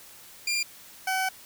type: tone pair in turn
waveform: 20% pulse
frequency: 2395 / 757.4 Hz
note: D7 / F#5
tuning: +33 / +40 cents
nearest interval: octave + minor sixth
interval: 1993 cents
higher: first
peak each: -20 dBFS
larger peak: neither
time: 0.47-0.63 / 1.07-1.29 s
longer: second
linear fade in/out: 5 ms
effects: white hiss -49 dBFS RMS until 1.45 s